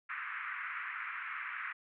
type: band-pass noise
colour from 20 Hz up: pink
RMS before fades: -41 dBFS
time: 0.09-1.73 s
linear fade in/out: 10 ms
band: 1200 to 2300 Hz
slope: 48 dB/octave
effects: none